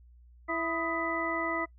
harmonic tone with a mistuned harmonic, 331.5 Hz, E4, 10 cents sharp, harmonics 1 / 2 / 3 / 4 / 6, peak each -35 / -35 / -38 / -35 / -34 dBFS, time 0.48-1.66 s, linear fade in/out 20 ms, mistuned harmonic 4, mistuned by -99 cents, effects noise-tail reverb RT60 0.1 s tail -24 dB re dry + added 60 Hz sine -53 dBFS peak until 1.78 s

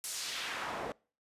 pink noise with band-pass filter sweep, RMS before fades -39 dBFS, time 0.04-0.92 s, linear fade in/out 0 ms, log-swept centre 9500 to 520 Hz, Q 1.1, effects noise-tail reverb RT60 0.4 s tail -25 dB re dry + resampled to 32000 Hz

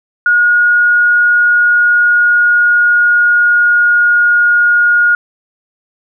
sine tone with pitch glide, 1441 to 1432.7 Hz, F#6 to F6, -46 to +44 cents, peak -6 dBFS, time 0.26-5.15 s, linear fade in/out 2 ms, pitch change -10 cents, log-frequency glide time 1.23-4.45 s, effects none

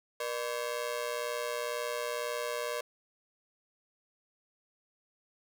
sawtooth ring-modulated tone, 540 Hz, C#5, 45 cents flat, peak -26 dBFS, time 0.2-2.81 s, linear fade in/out 5 ms, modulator 61 Hz, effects none

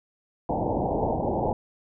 white low-pass noise, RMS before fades -26 dBFS, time 0.49-1.53 s, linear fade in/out 2 ms, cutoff 900 Hz, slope 96 dB/octave, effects none

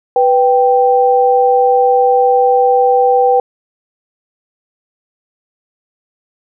sine tone pair together, 493.9 / 782.8 Hz, B4 / G5, 0 / -3 cents, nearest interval minor sixth, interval 797 cents, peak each -10 dBFS, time 0.16-3.4 s, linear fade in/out 2 ms, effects none

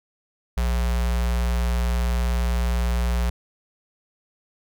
square tone with notch filter, 59.7 Hz, A#1, 42 cents sharp, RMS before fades -22 dBFS, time 0.57-3.3 s, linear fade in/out 5 ms, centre 300 Hz, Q 1.2, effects none

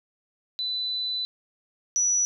sine tone pair in turn, 3995 / 5896 Hz, B7 / F#8, +19 / -7 cents, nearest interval perfect fifth, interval 674 cents, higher second, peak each -26 / -20 dBFS, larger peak second, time 0.59-1.25 / 1.96-2.25 s, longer first, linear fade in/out 0 ms, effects none

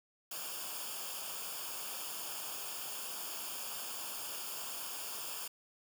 white noise with comb filter, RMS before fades -42 dBFS, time 0.31-5.48 s, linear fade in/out 5 ms, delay 0.5 ms, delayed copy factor -0.75, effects none

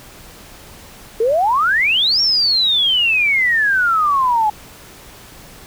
sine exponential two-way sweep, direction up then down, 430 to 5588 to 832 Hz, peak -12 dBFS, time 1.2-4.5 s, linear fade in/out 5 ms, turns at 2.21 s, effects pink hiss -40 dBFS RMS until 5.66 s

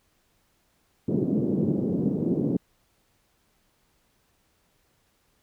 pink band-pass noise, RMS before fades -25 dBFS, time 1.08-2.57 s, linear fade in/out 5 ms, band 160 to 370 Hz, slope 24 dB/octave, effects pink hiss -68 dBFS RMS until 5.42 s

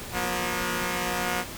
5% pulse tone pair together, 179.8 / 240 Hz, F#3 / B3, -49 / -49 cents, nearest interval perfect fourth, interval 500 cents, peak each -18 dBFS, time 0.12-1.45 s, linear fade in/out 50 ms, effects pink hiss -38 dBFS RMS until 1.57 s

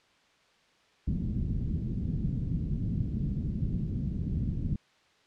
white low-pass noise, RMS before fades -31 dBFS, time 1.07-4.76 s, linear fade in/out 5 ms, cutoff 200 Hz, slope 24 dB/octave, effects white hiss -64 dBFS RMS until 5.26 s + low-pass 4000 Hz 12 dB/octave

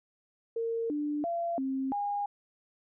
sine tone with pitch steps, 458.5 / 295.6 / 682 / 266.5 / 815 Hz, A#4 / D4 / F5 / C4 / G#5, -29 / +11 / -41 / +32 / -33 cents, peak -29 dBFS, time 0.56-2.26 s, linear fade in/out 5 ms, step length 340 ms, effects none

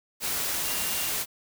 sine tone in noise, 2794 Hz, F7, in tune, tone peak -39 dBFS, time 0.63-1.12 s, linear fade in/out 50 ms, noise white, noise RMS -29 dBFS, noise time 0.2-1.26 s, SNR -13 dB, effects none

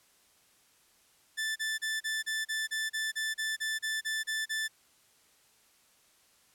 sawtooth tone bursts, 1760 Hz, A6, in tune, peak -27 dBFS, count 15, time 1.37-4.682 s, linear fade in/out 20 ms, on 190 ms, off 33 ms, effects white hiss -65 dBFS RMS until 6.54 s + low-pass 12000 Hz 12 dB/octave

